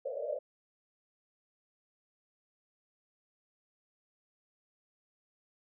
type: band-pass noise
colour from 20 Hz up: white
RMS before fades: -37 dBFS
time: 0.05-0.39 s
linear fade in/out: 5 ms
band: 470 to 620 Hz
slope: 96 dB/octave
effects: none